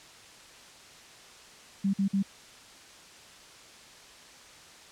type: tone bursts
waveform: sine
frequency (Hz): 196.1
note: G3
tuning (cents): +1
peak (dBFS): -23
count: 3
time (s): 1.84-2.228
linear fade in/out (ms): 10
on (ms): 96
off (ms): 50
effects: white hiss -51 dBFS RMS until 4.91 s + low-pass 7000 Hz 12 dB/octave